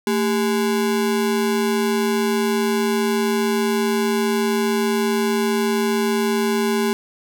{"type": "ring-modulated tone", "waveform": "square", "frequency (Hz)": 311.6, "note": "D#4", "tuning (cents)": 3, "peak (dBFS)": -15, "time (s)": [0.07, 6.93], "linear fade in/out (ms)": 0, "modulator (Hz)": 87.6, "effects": []}